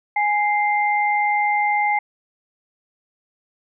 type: tone pair together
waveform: sine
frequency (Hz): 830.6 / 2093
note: G#5 / C7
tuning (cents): 0 / 0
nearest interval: octave + major third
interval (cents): 1600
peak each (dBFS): -18 / -21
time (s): 0.16-1.99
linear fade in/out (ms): 5
effects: none